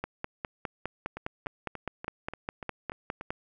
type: two click trains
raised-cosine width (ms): 0.5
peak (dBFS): -17 / -23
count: 17 / 8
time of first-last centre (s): 0.04-3.305 / 1.17-3.211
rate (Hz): 4.9 / 3.43
effects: none